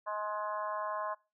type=harmonic tone; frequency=210.5 Hz; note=G#3; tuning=24 cents sharp; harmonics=3 / 4 / 5 / 6 / 7 / 8; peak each=-39 / -44 / -36 / -48 / -48 / -49 dBFS; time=0.06-1.15 s; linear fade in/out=20 ms; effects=noise-tail reverb RT60 0.3 s tail -23 dB re dry